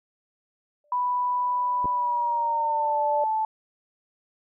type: tone with exponential growth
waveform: sine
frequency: 590 Hz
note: D5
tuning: 8 cents sharp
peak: -23 dBFS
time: 0.84-3.24 s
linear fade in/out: 2 ms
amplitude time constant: 520 ms
type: tone with pitch glide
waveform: sine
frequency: 987.8 to 875 Hz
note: B5 to A5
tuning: 0 to -10 cents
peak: -22 dBFS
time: 0.92-3.45 s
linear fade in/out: 2 ms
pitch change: -210 cents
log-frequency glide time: 1.92-3.01 s
type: clicks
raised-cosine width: 2 ms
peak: -22 dBFS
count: 2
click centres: 1.845 / 1.856 s
effects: none